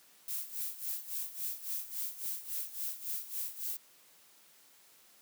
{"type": "noise with tremolo", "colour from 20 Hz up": "violet", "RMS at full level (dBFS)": -36, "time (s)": [0.28, 3.77], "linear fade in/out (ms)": 2, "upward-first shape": "sine", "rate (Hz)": 3.6, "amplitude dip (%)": 80, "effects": ["white hiss -62 dBFS RMS until 5.21 s", "high-pass 150 Hz 12 dB/octave"]}